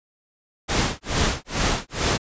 pink noise with tremolo, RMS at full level -20 dBFS, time 0.68-2.18 s, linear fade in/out 20 ms, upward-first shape sine, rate 2.3 Hz, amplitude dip 100%, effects resampled to 16000 Hz

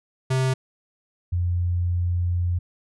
square / sine tone pair in turn, 130.81 / 88.01 Hz, C3 / F2, 0 / +14 cents, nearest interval perfect fifth, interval 686 cents, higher first, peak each -20 / -20 dBFS, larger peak neither, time 0.3-0.54 / 1.32-2.59 s, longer second, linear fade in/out 10 ms, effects resampled to 24000 Hz

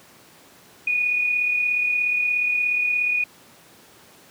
sine tone with amplitude modulation, 2463 Hz, D#7, 18 cents flat, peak -17 dBFS, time 0.87-3.24 s, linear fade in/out 5 ms, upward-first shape sine, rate 36.9 Hz, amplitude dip 40%, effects pink hiss -50 dBFS RMS until 4.3 s + high-pass 150 Hz 12 dB/octave

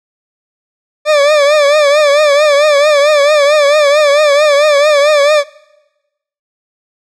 40% pulse tone with vibrato, 587.3 Hz, D5, in tune, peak -5 dBFS, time 1.05-5.44 s, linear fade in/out 50 ms, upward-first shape triangle, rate 4.5 Hz, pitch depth 98 cents each way, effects noise-tail reverb RT60 1.0 s tail -23 dB re dry + low-pass 6000 Hz 12 dB/octave

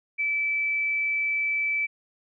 sine tone, 2313 Hz, D7, 27 cents flat, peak -23 dBFS, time 0.18-1.87 s, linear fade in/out 20 ms, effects none

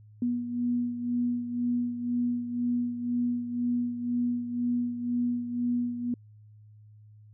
sine beating tone pair, 241.9 / 243.9 Hz, B3 / B3, -36 / -21 cents, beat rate 2 Hz, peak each -27 / -34 dBFS, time 0.22-6.14 s, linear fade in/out 2 ms, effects added 106 Hz sine -50 dBFS peak until 7.33 s

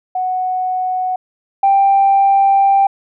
sine tone pair in turn, 740 / 787.2 Hz, F#5 / G5, 0 / +7 cents, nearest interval minor second, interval 107 cents, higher second, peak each -15 / -7 dBFS, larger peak second, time 0.15-1.16 / 1.63-2.87 s, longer second, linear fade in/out 5 ms, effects tanh soft clip ceiling -4 dBFS

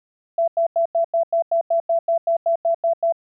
sine tone bursts, 670 Hz, E5, 28 cents sharp, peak -15 dBFS, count 15, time 0.38-3.124 s, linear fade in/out 5 ms, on 98 ms, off 91 ms, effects none

